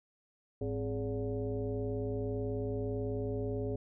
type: tone with frequency modulation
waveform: sine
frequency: 261.6 Hz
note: C4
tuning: in tune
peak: -32 dBFS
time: 0.61-3.76 s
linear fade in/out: 5 ms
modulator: 155 Hz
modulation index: 1.7
effects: none